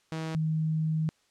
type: tone pair in turn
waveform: sawtooth / sine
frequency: 160.1 / 157.71 Hz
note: D#3 / D#3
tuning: +50 / +24 cents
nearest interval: unison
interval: 26 cents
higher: first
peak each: -28 / -25 dBFS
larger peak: second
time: 0.12-0.35 / 0.35-1.09 s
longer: second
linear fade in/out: 0 ms
effects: white hiss -68 dBFS RMS until 1.3 s + low-pass 7000 Hz 12 dB/octave